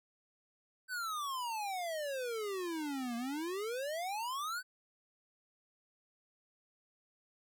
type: exponential two-way sweep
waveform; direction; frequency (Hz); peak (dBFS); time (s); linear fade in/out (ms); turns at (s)
square; down then up; 1549 to 230.2 to 1549; -37; 0.88-4.63; 50; 3.16
effects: none